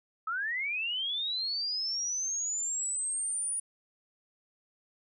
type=linear sweep; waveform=sine; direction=up; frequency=1265 to 9670 Hz; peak=-30 dBFS; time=0.27-3.6 s; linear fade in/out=5 ms; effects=none